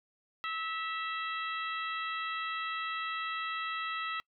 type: harmonic tone with a mistuned harmonic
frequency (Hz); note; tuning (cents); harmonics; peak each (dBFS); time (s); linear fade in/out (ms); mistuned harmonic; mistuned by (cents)
650; E5; -24; 2 / 3 / 4 / 5 / 6; -36 / -40 / -42 / -44 / -46; 0.44-4.2; 0; 4; +44
effects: noise-tail reverb RT60 0.1 s tail -25 dB re dry